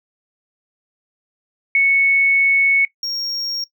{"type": "tone pair in turn", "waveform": ["sine", "triangle"], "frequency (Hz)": [2211, 5568], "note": ["C#7", "F8"], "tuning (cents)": [-5, -6], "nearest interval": "octave + major third", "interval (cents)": 1599, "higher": "second", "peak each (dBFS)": [-11, -20], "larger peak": "first", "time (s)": [[1.75, 2.85], [3.03, 3.64]], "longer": "first", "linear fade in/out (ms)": 2, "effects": ["noise-tail reverb RT60 0.1 s tail -19 dB re dry"]}